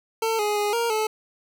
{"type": "tone with pitch steps", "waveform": "25% pulse", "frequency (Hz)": [448.9, 417.6, 414.2, 467.2, 433.4], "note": ["A4", "G#4", "G#4", "A#4", "A4"], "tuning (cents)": [35, 10, -5, 4, -26], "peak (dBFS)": -18, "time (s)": [0.22, 1.07], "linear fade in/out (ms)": 5, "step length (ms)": 170, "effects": []}